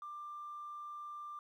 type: tone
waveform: triangle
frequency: 1187 Hz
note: D6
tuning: 18 cents sharp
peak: -40 dBFS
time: 0.02-1.39 s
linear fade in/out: 2 ms
effects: tanh soft clip ceiling -41 dBFS + 13-bit